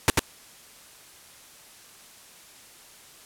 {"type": "noise with echo", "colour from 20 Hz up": "pink", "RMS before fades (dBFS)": -17, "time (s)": [0.08, 0.1], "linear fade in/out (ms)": 0, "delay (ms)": 93, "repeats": 1, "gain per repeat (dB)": -2, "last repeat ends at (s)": 0.193, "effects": ["white hiss -50 dBFS RMS until 3.25 s", "low-pass 12000 Hz 12 dB/octave"]}